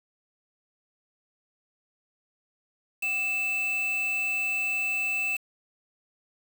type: tone with quantisation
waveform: triangle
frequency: 2637 Hz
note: E7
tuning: in tune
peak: -24 dBFS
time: 3.02-5.37 s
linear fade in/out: 10 ms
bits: 6
effects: none